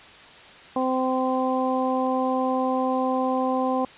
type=harmonic tone; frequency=258.6 Hz; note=C4; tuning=20 cents flat; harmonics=1 / 2 / 3 / 4; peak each=-25 / -26 / -27 / -29 dBFS; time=0.76-3.85 s; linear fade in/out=2 ms; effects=white hiss -46 dBFS RMS until 3.97 s + resampled to 8000 Hz